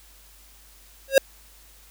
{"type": "tone with exponential growth", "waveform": "square", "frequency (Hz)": 542, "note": "C#5", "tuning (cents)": -39, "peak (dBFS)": -8, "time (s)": [1.08, 1.18], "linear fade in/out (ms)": 2, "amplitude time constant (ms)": 20, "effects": ["added 50 Hz sine -53 dBFS peak until 1.9 s", "white hiss -53 dBFS RMS until 1.9 s"]}